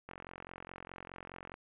click train, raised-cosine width 0.5 ms, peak -30 dBFS, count 66, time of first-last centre 0.09-1.541 s, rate 44.8 Hz, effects resampled to 8000 Hz + 10-bit

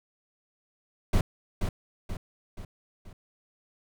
brown noise with echo, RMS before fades -21 dBFS, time 1.13-1.21 s, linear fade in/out 5 ms, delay 480 ms, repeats 4, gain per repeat -6 dB, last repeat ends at 3.13 s, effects none

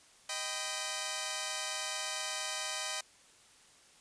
5% pulse chord, Eb augmented, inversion none, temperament equal with one note detuned, 622.3 / 784 / 1003.9 Hz, Eb5 / G5 / B5, 0 / 0 / +28 cents, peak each -28 dBFS, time 0.29-3.01 s, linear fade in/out 5 ms, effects white hiss -61 dBFS RMS until 4 s + resampled to 22050 Hz

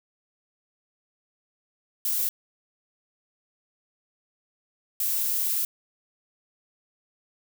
violet noise bursts at uneven times, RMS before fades -26 dBFS, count 2, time 2.05-2.29 / 5-5.65 s, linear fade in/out 2 ms, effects none

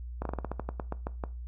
slowing click train, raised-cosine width 1 ms, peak -19 dBFS, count 13, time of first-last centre 0.22-1.238 s, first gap 33 ms, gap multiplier 1.16, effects noise-tail reverb RT60 0.3 s tail -18 dB re dry + added 60 Hz sine -37 dBFS peak until 1.47 s

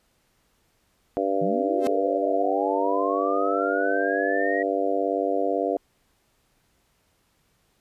harmonic tone, 98 Hz, G2, in tune, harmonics 3 / 4 / 5 / 6 / 7, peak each -29 / -29 / -27 / -29 / -27 dBFS, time 1.17-5.77 s, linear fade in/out 0 ms
sine linear sweep, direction up, 156.9 to 1913 Hz, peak -27 dBFS, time 1.41-4.63 s, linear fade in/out 10 ms
45% pulse tone with exponential growth, 261.6 Hz, C4, in tune, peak -22 dBFS, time 1.77-1.87 s, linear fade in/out 0 ms, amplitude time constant 21 ms
effects pink hiss -67 dBFS RMS until 7.8 s + resampled to 32000 Hz

